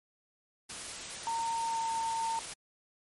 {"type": "noise", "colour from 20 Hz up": "white", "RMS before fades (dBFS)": -41, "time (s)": [0.69, 2.54], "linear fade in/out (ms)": 10}
{"type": "tone with pitch glide", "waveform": "sine", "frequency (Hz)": [916, 907], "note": ["A#5", "A#5"], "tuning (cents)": [-31, -48], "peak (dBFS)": -30, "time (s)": [1.27, 2.39], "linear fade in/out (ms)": 0, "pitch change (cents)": -17, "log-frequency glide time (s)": [1.64, 1.8]}
{"effects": ["MP3 48 kbps"]}